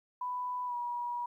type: tone with pitch glide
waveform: sine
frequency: 993 to 964.2 Hz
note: B5 to B5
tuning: +9 to -42 cents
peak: -33 dBFS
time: 0.21-1.26 s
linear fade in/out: 5 ms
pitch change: -51 cents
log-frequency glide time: 0.66-0.75 s
effects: 12-bit